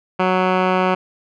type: tone with low-pass filter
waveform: 10% pulse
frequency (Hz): 185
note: F#3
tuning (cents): 0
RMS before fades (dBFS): -17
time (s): 0.19-0.95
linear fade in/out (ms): 10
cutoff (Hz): 2000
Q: 1.8
effects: none